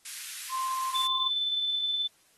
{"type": "high-pass noise", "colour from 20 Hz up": "white", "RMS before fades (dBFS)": -39, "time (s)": [0.05, 1.07], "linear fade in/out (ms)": 5, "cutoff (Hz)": 1500, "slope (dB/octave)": 24}
{"type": "tone", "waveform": "sine", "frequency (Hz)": 1046.5, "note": "C6", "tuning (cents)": 0, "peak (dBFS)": -29, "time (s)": [0.49, 1.3], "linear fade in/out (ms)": 50}
{"type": "tone with tremolo", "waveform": "sine", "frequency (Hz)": 3520, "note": "A7", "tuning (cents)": 0, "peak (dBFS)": -25, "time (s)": [0.94, 2.08], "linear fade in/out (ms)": 20, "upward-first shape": "square", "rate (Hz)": 19, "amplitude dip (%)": 25}
{"effects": ["white hiss -64 dBFS RMS until 2.37 s", "AAC 32 kbps"]}